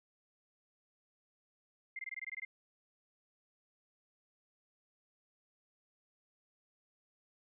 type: tone bursts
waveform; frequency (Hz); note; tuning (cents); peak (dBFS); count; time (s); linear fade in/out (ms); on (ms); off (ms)
sine; 2097; C7; +3; -39; 10; 1.96-2.45; 5; 31; 20
effects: none

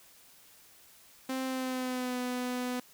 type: tone with pitch glide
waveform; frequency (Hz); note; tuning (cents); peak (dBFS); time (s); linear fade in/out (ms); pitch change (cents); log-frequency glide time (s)
sawtooth; 261.6 to 249.1; C4 to B3; 0 to +15; -28; 1.29-2.8; 5; -85; 1.45-2.18
effects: white hiss -58 dBFS RMS until 2.93 s

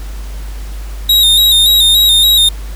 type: tone with vibrato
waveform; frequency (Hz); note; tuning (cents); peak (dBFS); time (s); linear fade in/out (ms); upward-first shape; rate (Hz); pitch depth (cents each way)
45% pulse; 3740; A#7; +5; -5; 1.09-2.49; 5; square; 3.5; 41
effects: added 50 Hz sine -21 dBFS peak until 2.75 s + pink hiss -36 dBFS RMS until 2.75 s

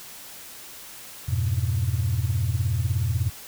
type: chord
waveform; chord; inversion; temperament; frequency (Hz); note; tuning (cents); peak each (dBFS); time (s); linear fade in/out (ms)
sine; F diminished; none; equal; 87.31 / 103.83 / 123.47; F2 / Ab2 / Cb3; 0 / 0 / 0; -25; 1.28-3.3; 10
effects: tanh soft clip ceiling -14 dBFS + white hiss -42 dBFS RMS until 3.47 s

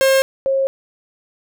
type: tone pair in turn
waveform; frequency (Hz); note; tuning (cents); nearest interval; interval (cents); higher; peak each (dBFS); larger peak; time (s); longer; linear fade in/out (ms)
45% pulse / sine; 535 / 539.3; C5 / C#5; +38 / -48; unison; 14; second; -11 / -14; first; 0.01-0.22 / 0.46-0.67; neither; 0
effects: none

